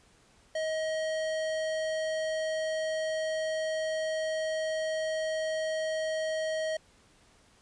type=tone with hard clipping; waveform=sine; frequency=632 Hz; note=D#5; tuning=27 cents sharp; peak=-31 dBFS; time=0.55-6.77 s; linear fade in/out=5 ms; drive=17 dB; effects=pink hiss -62 dBFS RMS until 7.61 s + resampled to 22050 Hz